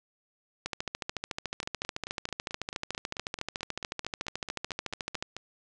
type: two click trains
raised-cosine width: 0.2 ms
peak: -15 / -20 dBFS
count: 64 / 18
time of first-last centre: 0.66-5.225 / 1.63-5.366 s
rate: 13.8 / 4.55 Hz
effects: resampled to 22050 Hz + 7-bit